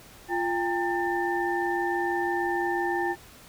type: tone cluster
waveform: sine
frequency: 348 / 800 / 906 / 1788 Hz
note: F4 / G5 / A#5 / A6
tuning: -6 / +35 / -50 / +27 cents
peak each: -28 / -29 / -35 / -31 dBFS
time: 0.28-3.16 s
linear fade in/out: 50 ms
effects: pink hiss -50 dBFS RMS until 3.48 s